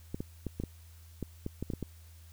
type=clicks; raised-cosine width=3 ms; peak=-22 dBFS; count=11; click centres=0.145 / 0.205 / 0.467 / 0.6 / 0.637 / 1.227 / 1.464 / 1.626 / 1.702 / 1.736 / 1.827 s; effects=added 82 Hz sine -51 dBFS peak until 2.32 s + white hiss -62 dBFS RMS until 2.32 s